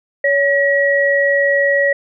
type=tone pair together; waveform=sine; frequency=563 / 1913 Hz; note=C#5 / A#6; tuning=+27 / +44 cents; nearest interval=octave + major sixth; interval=2117 cents; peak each=-14 dBFS; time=0.24-1.93 s; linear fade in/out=5 ms; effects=none